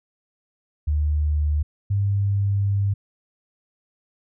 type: tone pair in turn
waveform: sine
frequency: 74.9 / 99.98 Hz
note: D2 / G2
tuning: +35 / +35 cents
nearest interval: perfect fourth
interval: 500 cents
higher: second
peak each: -18 dBFS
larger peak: neither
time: 0.87-1.63 / 1.9-2.94 s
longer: second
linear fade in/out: 10 ms
effects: none